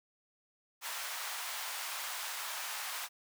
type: high-pass noise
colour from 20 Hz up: pink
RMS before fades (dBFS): -40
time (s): 0.81-3.09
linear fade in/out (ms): 50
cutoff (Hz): 820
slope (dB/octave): 24
effects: none